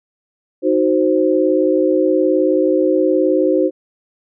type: chord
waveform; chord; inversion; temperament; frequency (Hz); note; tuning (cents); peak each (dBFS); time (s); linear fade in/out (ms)
sine; C diminished; first; equal; 311.1 / 370 / 523.3; Eb4 / Gb4 / C5; 0 / 0 / 0; -16; 0.62-3.71; 50
effects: none